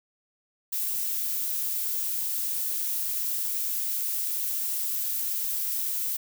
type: noise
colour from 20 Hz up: violet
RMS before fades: -29 dBFS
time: 0.72-6.17 s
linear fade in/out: 10 ms
effects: none